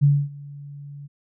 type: tone with ADSR envelope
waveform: sine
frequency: 143 Hz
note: D3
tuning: 46 cents flat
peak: -11 dBFS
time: 0.01-1.08 s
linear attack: 28 ms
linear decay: 250 ms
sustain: -24 dB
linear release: 25 ms
effects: none